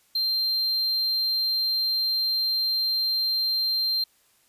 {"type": "tone", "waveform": "triangle", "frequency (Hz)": 4160, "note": "C8", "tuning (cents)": -11, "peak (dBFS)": -21, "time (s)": [0.15, 4.04], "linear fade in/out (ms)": 5, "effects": ["white hiss -63 dBFS RMS until 4.48 s", "resampled to 32000 Hz"]}